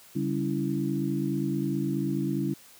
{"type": "tone cluster", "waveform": "sine", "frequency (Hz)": [141.6, 196.6, 279.6, 329.1], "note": ["C#3", "G3", "C#4", "E4"], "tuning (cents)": [37, 5, 15, -3], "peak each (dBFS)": -31, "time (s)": [0.15, 2.54], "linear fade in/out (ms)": 10, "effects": ["white hiss -53 dBFS RMS until 2.79 s", "high-pass 80 Hz 12 dB/octave"]}